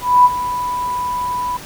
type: tone with ADSR envelope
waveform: sine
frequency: 989 Hz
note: B5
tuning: 2 cents sharp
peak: -4 dBFS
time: 0.01-1.57 s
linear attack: 240 ms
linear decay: 35 ms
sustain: -14 dB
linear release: 4 ms
effects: pink hiss -34 dBFS RMS until 1.65 s